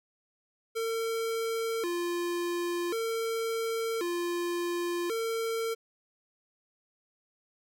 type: tone with vibrato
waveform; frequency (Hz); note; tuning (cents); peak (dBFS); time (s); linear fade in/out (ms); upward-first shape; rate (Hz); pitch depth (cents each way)
square; 397.2; G4; +23; -30; 0.75-5.75; 20; square; 0.46; 230
effects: none